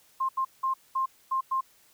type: tone bursts at uneven times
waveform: sine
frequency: 1058 Hz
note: C6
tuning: 19 cents sharp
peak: -24 dBFS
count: 6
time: 0.2-0.29 / 0.37-0.45 / 0.63-0.74 / 0.95-1.06 / 1.31-1.41 / 1.51-1.61 s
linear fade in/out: 10 ms
effects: white hiss -61 dBFS RMS until 1.93 s